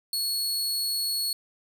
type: tone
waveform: sawtooth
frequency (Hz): 4362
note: C#8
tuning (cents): -29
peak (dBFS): -23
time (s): 0.13-1.33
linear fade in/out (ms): 2
effects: 10-bit